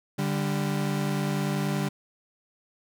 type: tone pair together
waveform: 35% pulse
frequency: 146.83 / 197.24 Hz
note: D3 / G3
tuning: 0 / +11 cents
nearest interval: perfect fourth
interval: 511 cents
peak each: -26 / -27 dBFS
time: 0.18-1.89 s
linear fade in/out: 10 ms
effects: none